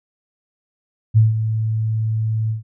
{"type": "tone with ADSR envelope", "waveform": "sine", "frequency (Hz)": 110.3, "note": "A2", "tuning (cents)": 5, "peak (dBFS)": -7, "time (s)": [1.14, 2.63], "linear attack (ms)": 31, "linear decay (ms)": 160, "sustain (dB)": -10, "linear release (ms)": 130, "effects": []}